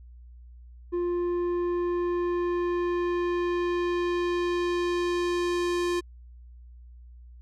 square tone with low-pass filter sweep, 350.6 Hz, F4, 7 cents sharp, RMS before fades -27 dBFS, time 0.92-6.01 s, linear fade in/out 20 ms, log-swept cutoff 710 to 8500 Hz, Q 0.72, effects added 60 Hz sine -45 dBFS peak until 7.41 s

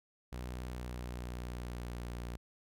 sawtooth tone with pitch glide, 61.9 to 59.48 Hz, B1 to A#1, +5 to +36 cents, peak -36 dBFS, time 0.32-2.37 s, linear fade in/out 10 ms, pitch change -69 cents, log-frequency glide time 0.56-2.22 s, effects none

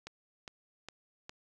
click train, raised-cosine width 0.2 ms, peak -26 dBFS, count 4, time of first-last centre 0.07-1.294 s, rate 2.45 Hz, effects none

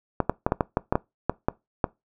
clicks, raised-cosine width 1 ms, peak -6 dBFS, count 11, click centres 0.203 / 0.296 / 0.465 / 0.521 / 0.608 / 0.771 / 0.925 / 0.955 / 1.296 / 1.485 / 1.842 s, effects noise-tail reverb RT60 0.2 s tail -22 dB re dry

